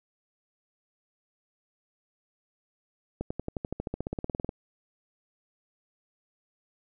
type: accelerating click train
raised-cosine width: 2 ms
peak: -18 dBFS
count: 20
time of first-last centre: 3.21-4.492 s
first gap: 95 ms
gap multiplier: 0.96
effects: none